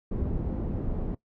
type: low-pass noise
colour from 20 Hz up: pink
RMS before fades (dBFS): -30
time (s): 0.11-1.15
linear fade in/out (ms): 5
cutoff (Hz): 350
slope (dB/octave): 12
effects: noise-tail reverb RT60 0.1 s tail -18 dB re dry